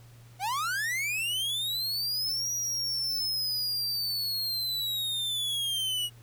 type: linear two-way sweep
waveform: 45% pulse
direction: up then down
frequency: 704 to 5800 to 2884 Hz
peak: -28 dBFS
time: 0.39-6.1 s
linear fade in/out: 50 ms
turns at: 2.52 s
effects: added 118 Hz sine -50 dBFS peak until 6.22 s + pink hiss -59 dBFS RMS until 6.22 s